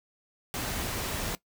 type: noise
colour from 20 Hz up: pink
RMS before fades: -33 dBFS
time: 0.54-1.35 s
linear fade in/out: 0 ms
effects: noise-tail reverb RT60 0.1 s tail -18 dB re dry